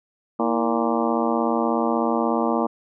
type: harmonic tone with a mistuned harmonic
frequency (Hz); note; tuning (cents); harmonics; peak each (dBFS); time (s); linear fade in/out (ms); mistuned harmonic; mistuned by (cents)
116.54; A#2; 0; 2 / 3 / 4 / 5 / 6 / 7 / 8 / 9 / 10; -24 / -26 / -27 / -28 / -29 / -29 / -30 / -31 / -31; 0.39-2.67; 10; 3; -110
effects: none